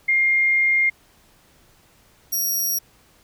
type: tone pair in turn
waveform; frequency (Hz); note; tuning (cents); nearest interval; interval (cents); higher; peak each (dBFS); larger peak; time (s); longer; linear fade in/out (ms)
sine / 10% pulse; 2120 / 5672; C7 / F8; +22 / +26; octave + perfect fourth; 1704; second; -15; neither; 0.08-0.9 / 2.32-2.79; first; 10
effects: pink hiss -56 dBFS RMS until 3.23 s